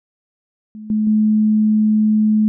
sine tone with level steps, 214.7 Hz, A3, 42 cents flat, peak -30 / -14 / -11 dBFS, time 0.75-2.48 s, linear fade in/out 0 ms, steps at 0.9 / 1.07 s, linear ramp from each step 2 ms, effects none

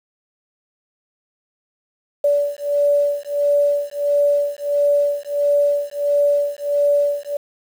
sine beating tone pair, 576 / 577.5 Hz, D5 / D5, -34 / -29 cents, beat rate 1.5 Hz, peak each -18 dBFS, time 2.24-7.37 s, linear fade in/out 5 ms, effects 7-bit

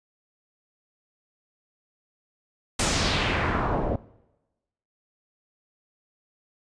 pink noise with low-pass filter sweep, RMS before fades -25 dBFS, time 2.79-3.96 s, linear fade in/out 5 ms, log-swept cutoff 9000 to 530 Hz, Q 1.7, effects noise-tail reverb RT60 1.0 s tail -21 dB re dry + resampled to 22050 Hz

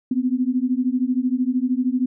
sine beating tone pair, 246.9 / 259.9 Hz, B3 / C4, 0 / -11 cents, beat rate 13 Hz, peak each -21 dBFS, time 0.11-2.06 s, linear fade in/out 5 ms, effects none

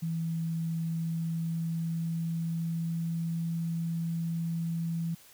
sine tone with pitch glide, 164.2 to 166.3 Hz, E3 to E3, -6 to +16 cents, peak -29 dBFS, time 0.02-5.15 s, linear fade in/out 10 ms, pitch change +22 cents, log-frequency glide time 0.71-3.53 s, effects white hiss -56 dBFS RMS until 5.33 s

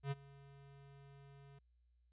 square tone with ADSR envelope, 139.4 Hz, C#3, 10 cents sharp, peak -36 dBFS, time 0.03-1.59 s, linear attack 83 ms, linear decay 29 ms, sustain -22 dB, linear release 8 ms, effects added 60 Hz sine -70 dBFS peak until 2.12 s + resampled to 8000 Hz

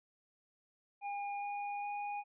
square tone with pitch steps, 810 / 815.2 / 820.4 Hz, G#5 / G#5 / G#5, -43 / -32 / -21 cents, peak -38 dBFS, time 1.01-2.24 s, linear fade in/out 50 ms, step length 410 ms, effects resampled to 8000 Hz

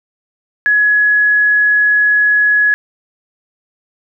sine tone, 1685 Hz, G#6, 25 cents sharp, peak -8 dBFS, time 0.66-2.74 s, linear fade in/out 0 ms, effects none

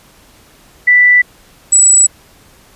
sine tone pair in turn, 1975.5 / 7868 Hz, B6 / B8, 0 / -7 cents, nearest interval 2 octaves, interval 2393 cents, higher second, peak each -4 dBFS, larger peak neither, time 0.87-1.22 / 1.72-2.07 s, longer neither, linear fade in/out 10 ms, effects pink hiss -45 dBFS RMS until 2.75 s + resampled to 32000 Hz

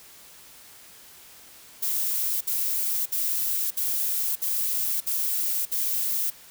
violet noise bursts, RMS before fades -26 dBFS, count 7, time 1.82-6.304 s, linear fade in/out 10 ms, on 590 ms, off 59 ms, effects white hiss -49 dBFS RMS until 6.5 s

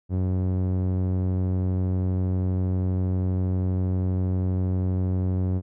sawtooth tone with low-pass filter, 92.5 Hz, F#2, in tune, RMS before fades -24 dBFS, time 0.09-5.62 s, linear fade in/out 50 ms, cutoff 400 Hz, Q 0.54, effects none

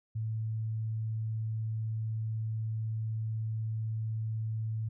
sine tone, 110.5 Hz, A2, 8 cents sharp, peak -31 dBFS, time 0.15-4.89 s, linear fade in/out 10 ms, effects none

